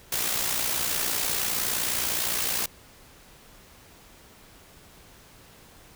white noise with amplitude modulation, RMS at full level -25 dBFS, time 0.12-2.66 s, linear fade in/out 5 ms, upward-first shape sine, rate 59.6 Hz, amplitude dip 50%, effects pink hiss -52 dBFS RMS until 5.95 s

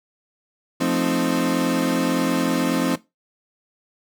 35% pulse chord, F dominant seventh, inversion none, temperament equal, 174.61 / 220 / 261.6 / 311.1 Hz, F3 / A3 / C4 / Eb4, 0 / 0 / 0 / 0 cents, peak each -24 / -26 / -20 / -24 dBFS, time 0.8-2.96 s, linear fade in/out 10 ms, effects noise-tail reverb RT60 0.2 s tail -17 dB re dry

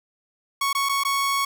sawtooth tone with dropouts, 1108.7 Hz, C#6, in tune, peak -17 dBFS, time 0.61-1.45 s, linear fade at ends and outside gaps 5 ms, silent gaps 0.73-0.749 / 0.889-0.893 / 1.036-1.049 s, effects none

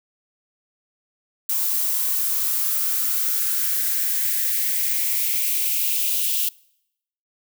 violet noise with high-pass filter sweep, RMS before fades -22 dBFS, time 1.49-6.49 s, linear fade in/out 5 ms, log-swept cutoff 880 to 3000 Hz, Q 3.8, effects noise-tail reverb RT60 0.8 s tail -25 dB re dry

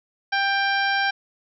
harmonic tone, 790 Hz, G5, 13 cents sharp, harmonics 1 / 2 / 3 / 4 / 5 / 6 / 7, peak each -24 / -22 / -30 / -32 / -35 / -36 / -34 dBFS, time 0.32-1.11 s, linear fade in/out 10 ms, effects none

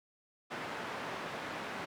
white band-pass noise, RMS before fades -41 dBFS, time 0.5-1.86 s, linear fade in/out 20 ms, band 150 to 1600 Hz, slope 12 dB/octave, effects none

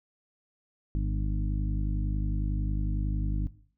harmonic tone with a mistuned harmonic, 51 Hz, G#1, 31 cents flat, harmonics 1 / 2 / 3 / 4 / 5 / 6, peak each -26 / -34 / -36 / -41 / -43 / -42 dBFS, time 0.95-3.47 s, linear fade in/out 0 ms, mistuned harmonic 4, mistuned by +28 cents, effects noise-tail reverb RT60 0.5 s tail -17 dB re dry

